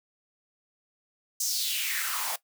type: noise with high-pass filter sweep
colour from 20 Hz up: white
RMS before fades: -30 dBFS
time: 1.4-2.36 s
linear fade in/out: 5 ms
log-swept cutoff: 6500 to 710 Hz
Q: 3.6
effects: noise-tail reverb RT60 0.1 s tail -17 dB re dry